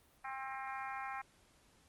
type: harmonic tone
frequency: 266.4 Hz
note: C4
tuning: 31 cents sharp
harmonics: 3 / 4 / 5 / 6 / 7 / 8 / 9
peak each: -44 / -46 / -48 / -50 / -51 / -52 / -53 dBFS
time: 0.24-1.22 s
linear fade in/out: 10 ms
effects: pink hiss -68 dBFS RMS until 1.88 s + Opus 32 kbps